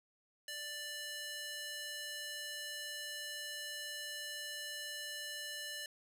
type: tone with high-pass filter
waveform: square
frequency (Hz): 589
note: D5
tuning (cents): +5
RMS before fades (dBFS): -44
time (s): 0.48-5.86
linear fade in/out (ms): 2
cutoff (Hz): 2100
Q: 0.86
effects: resampled to 32000 Hz + 12-bit